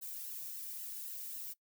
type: noise with flanger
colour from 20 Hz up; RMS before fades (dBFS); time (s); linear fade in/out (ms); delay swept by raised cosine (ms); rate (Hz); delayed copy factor
violet; -44; 0.01-1.54; 20; 0.84 to 1.56; 3.7; -0.5
effects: noise-tail reverb RT60 0.1 s tail -20 dB re dry